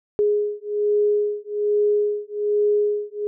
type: beating tone pair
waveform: sine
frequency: 415.3 / 416.5 Hz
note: G#4 / G#4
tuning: 0 / +5 cents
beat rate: 1.2 Hz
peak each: -21 dBFS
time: 0.19-3.27 s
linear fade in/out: 0 ms
effects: none